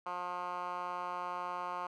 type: tone with band-pass filter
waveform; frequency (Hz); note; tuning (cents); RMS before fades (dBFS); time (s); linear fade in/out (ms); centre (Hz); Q
10% pulse; 178.3; F3; +36; -39; 0.06-1.87; 5; 1100; 2.6
effects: none